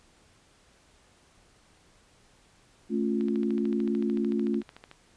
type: chord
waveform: sine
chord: A augmented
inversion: none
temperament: equal with one note detuned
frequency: 220 / 277.2 / 351.3 Hz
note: A3 / C#4 / E#4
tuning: 0 / 0 / +10 cents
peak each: -27 / -31 / -30 dBFS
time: 2.89-4.63 s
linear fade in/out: 50 ms
type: click train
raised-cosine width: 0.3 ms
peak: -29 dBFS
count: 24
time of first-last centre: 3.21-4.914 s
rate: 13.5 Hz
effects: pink hiss -61 dBFS RMS until 5.16 s + resampled to 22050 Hz